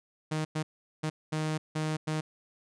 sawtooth tone bursts at uneven times, 155.56 Hz, D#3, in tune, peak -25 dBFS, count 6, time 0.31-0.45 / 0.55-0.63 / 1.03-1.1 / 1.32-1.58 / 1.75-1.97 / 2.07-2.21 s, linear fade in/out 10 ms, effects resampled to 22050 Hz

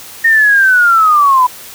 sine linear sweep, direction down, 1848 to 981 Hz, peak -5 dBFS, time 0.24-1.47 s, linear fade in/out 10 ms, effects white hiss -32 dBFS RMS until 1.74 s

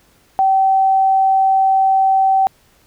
sine tone, 770 Hz, G5, 31 cents flat, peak -10 dBFS, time 0.39-2.47 s, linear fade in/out 0 ms, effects pink hiss -54 dBFS RMS until 2.86 s

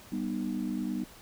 sine chord, G augmented, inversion none, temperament just, 196 / 245 / 306.2 Hz, G3 / B3 / D#4, 0 / -14 / -28 cents, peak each -34 / -33 / -35 dBFS, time 0.12-1.04 s, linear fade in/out 5 ms, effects tanh soft clip ceiling -21 dBFS + pink hiss -52 dBFS RMS until 1.21 s

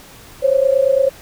sine tone pair together, 525.5 / 554.4 Hz, C5 / C#5, +7 / 0 cents, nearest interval minor second, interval 93 cents, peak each -14 dBFS, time 0.42-1.1 s, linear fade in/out 20 ms, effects pink hiss -41 dBFS RMS until 1.21 s

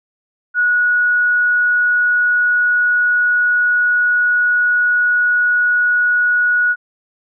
sine tone, 1460 Hz, F#6, 24 cents flat, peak -11 dBFS, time 0.54-6.76 s, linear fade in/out 50 ms, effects none

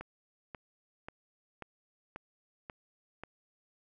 click train, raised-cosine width 0.5 ms, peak -27 dBFS, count 7, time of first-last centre 0.01-3.236 s, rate 1.86 Hz, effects none

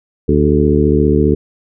harmonic tone with a mistuned harmonic, 74.9 Hz, D2, 35 cents sharp, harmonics 1 / 2 / 3 / 4 / 5 / 6, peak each -16 / -16 / -16 / -16 / -16 / -16 dBFS, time 0.28-1.35 s, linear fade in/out 10 ms, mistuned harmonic 6, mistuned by -49 cents, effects none

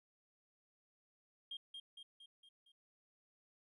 triangle tone with echo, 3219 Hz, G7, 45 cents sharp, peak -40 dBFS, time 1.51-1.57 s, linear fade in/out 5 ms, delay 230 ms, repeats 5, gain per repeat -5 dB, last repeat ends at 2.72 s, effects tanh soft clip ceiling -41 dBFS + resampled to 24000 Hz

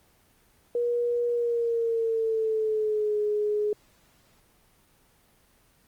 sine tone with pitch glide, 478.9 to 419.3 Hz, A#4 to G#4, +47 to +17 cents, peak -23 dBFS, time 0.75-3.73 s, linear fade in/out 2 ms, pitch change -230 cents, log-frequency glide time 1.29-3.18 s, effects pink hiss -62 dBFS RMS until 5.87 s + Opus 24 kbps

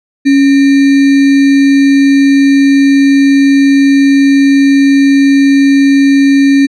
sine tone with sample-and-hold, 277.2 Hz, C#4, in tune, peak -3 dBFS, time 0.25-6.67 s, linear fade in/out 20 ms, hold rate 2100 Hz, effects low-pass 5000 Hz 12 dB/octave

